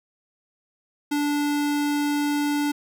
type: tone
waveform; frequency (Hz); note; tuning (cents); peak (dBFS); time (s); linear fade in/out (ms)
square; 291.6; D4; -12; -22; 1.11-2.72; 10
effects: none